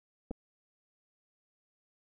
clicks, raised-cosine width 2 ms, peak -26 dBFS, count 2, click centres 0.309 / 0.313 s, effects none

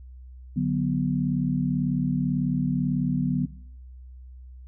sine chord, B minor, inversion first, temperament equal, 146.83 / 185 / 246.9 Hz, D3 / F#3 / B3, 0 / 0 / 0 cents, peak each -26 dBFS, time 0.56-3.46 s, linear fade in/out 10 ms, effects noise-tail reverb RT60 0.6 s tail -18 dB re dry + added 63 Hz sine -41 dBFS peak until 4.67 s

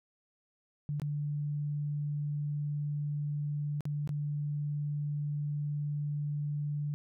sine tone with dropouts, 146.83 Hz, D3, in tune, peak -31 dBFS, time 0.89-6.94 s, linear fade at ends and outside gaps 0 ms, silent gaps 0.998-1.018 / 3.807-3.854 / 4.075-4.092 s, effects none

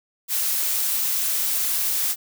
blue noise, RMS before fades -23 dBFS, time 0.28-2.16 s, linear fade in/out 50 ms, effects none

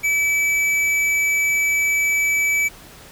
triangle tone with hard clipping, 2300 Hz, D7, 37 cents flat, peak -18 dBFS, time 0.03-2.69 s, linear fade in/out 20 ms, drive 14 dB, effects pink hiss -43 dBFS RMS until 3.11 s

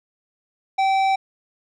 triangle tone with tanh clipping, 773 Hz, G5, 24 cents flat, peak -18 dBFS, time 0.78-1.16 s, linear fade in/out 10 ms, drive 16 dB, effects none

